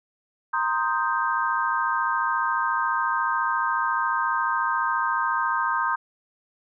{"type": "chord", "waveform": "sine", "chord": "C minor seventh", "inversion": "third", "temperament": "equal", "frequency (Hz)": [932.3, 1046.5, 1244.5, 1568], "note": ["Bb5", "C6", "Eb6", "G6"], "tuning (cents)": [0, 0, 0, 0], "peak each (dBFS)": -27, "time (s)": [0.53, 5.96], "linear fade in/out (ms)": 10, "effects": []}